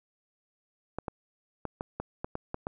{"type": "clicks", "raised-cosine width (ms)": 1, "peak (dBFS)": -19, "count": 9, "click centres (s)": [0.986, 1.082, 1.653, 1.809, 2, 2.245, 2.354, 2.544, 2.669], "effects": []}